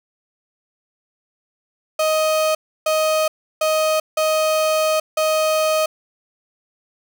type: tone bursts at uneven times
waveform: 35% pulse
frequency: 626 Hz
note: D#5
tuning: 10 cents sharp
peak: -14 dBFS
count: 5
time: 1.99-2.55 / 2.86-3.28 / 3.61-4 / 4.17-5 / 5.17-5.86 s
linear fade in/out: 5 ms
effects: none